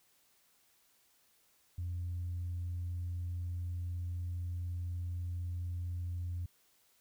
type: tone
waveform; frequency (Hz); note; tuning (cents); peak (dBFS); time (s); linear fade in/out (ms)
sine; 87.6; F2; +6; -34; 1.78-6.46; 5
effects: tanh soft clip ceiling -32 dBFS + white hiss -70 dBFS RMS until 7 s